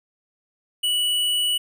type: tone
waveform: square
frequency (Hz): 2947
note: F#7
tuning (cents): -8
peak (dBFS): -20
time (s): 0.83-1.58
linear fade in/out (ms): 10
effects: none